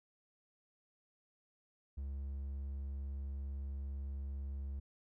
triangle tone, 68.9 Hz, C#2, 10 cents flat, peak -37 dBFS, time 1.97-4.8 s, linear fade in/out 10 ms, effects none

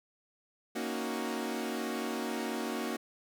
sawtooth chord, D# minor seventh, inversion second, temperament equal, 233.1 / 277.2 / 311.1 / 370 Hz, A#3 / C#4 / D#4 / F#4, 0 / 0 / 0 / 0 cents, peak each -33 / -36 / -37 / -35 dBFS, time 0.75-2.97 s, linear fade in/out 10 ms, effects none

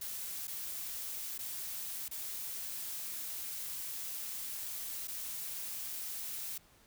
blue noise with dropouts, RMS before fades -41 dBFS, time 0.01-6.58 s, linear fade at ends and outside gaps 5 ms, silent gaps 0.472-0.478 / 1.38-1.389 / 2.083-2.111 / 5.074-5.08 s, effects pink hiss -64 dBFS RMS until 6.86 s

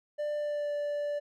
triangle tone with pitch glide, 593 to 584.2 Hz, D5 to D5, +17 to -9 cents, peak -28 dBFS, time 0.18-1.2 s, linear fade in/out 20 ms, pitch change -26 cents, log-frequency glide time 0.36-0.72 s, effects none

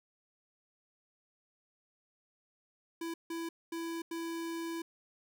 square tone bursts at uneven times, 332.4 Hz, E4, 15 cents sharp, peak -37 dBFS, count 4, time 3.01-3.14 / 3.3-3.49 / 3.72-4.02 / 4.11-4.82 s, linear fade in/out 5 ms, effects none

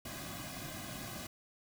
pink noise with comb filter, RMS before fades -44 dBFS, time 0.05-1.27 s, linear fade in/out 5 ms, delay 2.2 ms, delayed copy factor -0.95, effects none

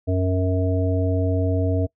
harmonic tone, 92.5 Hz, F#2, in tune, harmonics 1 / 3 / 5 / 7, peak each -20 / -25 / -27 / -28 dBFS, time 0.07-1.87 s, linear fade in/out 20 ms, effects noise-tail reverb RT60 0.1 s tail -22 dB re dry

